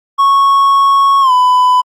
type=tone with pitch glide; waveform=triangle; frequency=1104 to 1000.7 Hz; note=C#6 to B5; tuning=-7 to +23 cents; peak=-4 dBFS; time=0.18-1.82 s; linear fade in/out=20 ms; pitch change=-170 cents; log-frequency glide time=1.21-1.32 s; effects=Opus 48 kbps